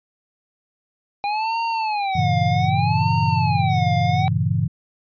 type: tone with vibrato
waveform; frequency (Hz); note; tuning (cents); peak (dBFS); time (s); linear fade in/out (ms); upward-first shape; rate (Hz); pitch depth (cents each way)
square; 805; G5; +46; -21; 1.24-4.28; 0; sine; 0.64; 230
type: chord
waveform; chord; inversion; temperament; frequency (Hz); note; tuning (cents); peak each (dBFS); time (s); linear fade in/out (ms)
sine; G diminished seventh; none; equal; 98 / 116.54 / 138.59 / 164.81; G2 / Bb2 / Db3 / Fb3; 0 / 0 / 0 / 0; -23; 2.15-4.68; 10
effects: resampled to 11025 Hz